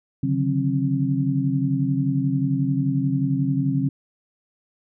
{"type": "tone cluster", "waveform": "sine", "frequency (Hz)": [138.5, 149.8, 183.6, 268.6], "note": ["C#3", "D3", "F#3", "C4"], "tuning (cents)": [-1, 35, -13, 46], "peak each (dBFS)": [-23, -26, -28, -23], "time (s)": [0.23, 3.89], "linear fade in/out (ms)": 5, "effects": []}